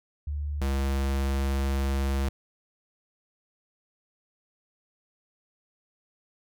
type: tone pair in turn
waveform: sine / square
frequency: 73.2 / 68.13 Hz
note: D2 / C#2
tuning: -5 / -29 cents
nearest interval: minor second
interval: 124 cents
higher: first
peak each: -28 / -25 dBFS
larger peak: second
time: 0.27-0.61 / 0.61-2.29 s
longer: second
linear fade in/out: 5 ms
effects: none